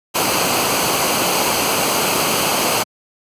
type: noise with comb filter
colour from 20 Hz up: pink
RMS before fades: -17 dBFS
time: 0.14-2.84 s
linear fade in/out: 20 ms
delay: 0.55 ms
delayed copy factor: -0.55
effects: high-pass 150 Hz 12 dB/octave + resampled to 32000 Hz